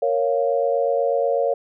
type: chord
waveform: sine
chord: Bb minor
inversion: none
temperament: equal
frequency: 466.2 / 554.4 / 698.5 Hz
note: Bb4 / Db5 / F5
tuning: 0 / 0 / 0 cents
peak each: -22 / -20 / -25 dBFS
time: 0.02-1.54 s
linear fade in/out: 5 ms
effects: none